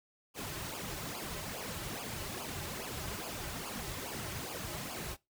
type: noise with flanger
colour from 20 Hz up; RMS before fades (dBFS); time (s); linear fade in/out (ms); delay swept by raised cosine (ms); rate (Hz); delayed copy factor
pink; -41; 0.34-5.17; 50; 0.51 to 4.31; 2.4; -0.85
effects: noise-tail reverb RT60 0.2 s tail -20 dB re dry